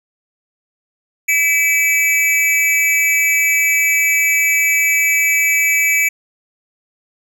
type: tone with amplitude modulation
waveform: square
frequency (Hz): 2300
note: D7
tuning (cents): -37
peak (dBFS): -9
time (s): 1.28-6.09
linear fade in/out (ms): 10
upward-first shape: sine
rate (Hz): 295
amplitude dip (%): 80
effects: none